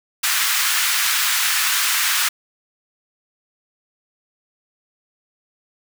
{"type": "high-pass noise", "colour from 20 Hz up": "pink", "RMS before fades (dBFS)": -19, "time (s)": [0.23, 2.29], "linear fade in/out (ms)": 10, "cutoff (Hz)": 1300, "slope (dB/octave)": 24, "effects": []}